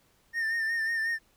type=tone with vibrato; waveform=triangle; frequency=1813 Hz; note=A#6; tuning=49 cents flat; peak=-25 dBFS; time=0.33-1.19 s; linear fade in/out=50 ms; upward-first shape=sine; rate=5.5 Hz; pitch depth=43 cents each way; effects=pink hiss -66 dBFS RMS until 1.36 s